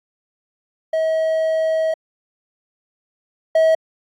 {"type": "tone pair in turn", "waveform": "triangle", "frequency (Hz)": [640, 642.4], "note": ["D#5", "E5"], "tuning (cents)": [49, -45], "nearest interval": "unison", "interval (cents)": 6, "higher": "second", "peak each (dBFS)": [-14, -9], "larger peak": "second", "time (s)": [[0.93, 1.94], [3.55, 3.75]], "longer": "first", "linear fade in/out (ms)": 5, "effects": ["AAC 64 kbps"]}